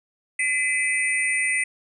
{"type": "tone cluster", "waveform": "sine", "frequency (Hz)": [2027, 2347, 2556, 8860], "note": ["B6", "D7", "D#7", "C#9"], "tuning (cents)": [45, -2, 46, -2], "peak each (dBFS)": [-22, -30, -28, -29], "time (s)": [0.39, 1.64], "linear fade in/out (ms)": 5, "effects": []}